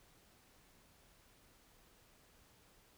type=silence; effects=pink hiss -67 dBFS RMS until 2.97 s